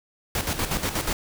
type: noise with tremolo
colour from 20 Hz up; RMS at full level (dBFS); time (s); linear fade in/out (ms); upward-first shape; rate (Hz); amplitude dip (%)
pink; -25; 0.35-1.13; 2; square; 8.3; 60
effects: none